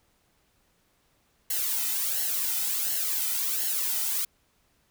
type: noise with flanger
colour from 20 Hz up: blue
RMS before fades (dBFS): -28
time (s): 1.5-4.25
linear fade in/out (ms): 5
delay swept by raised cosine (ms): 0.82 to 1.82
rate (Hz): 1.4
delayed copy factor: -0.7
effects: pink hiss -68 dBFS RMS until 4.9 s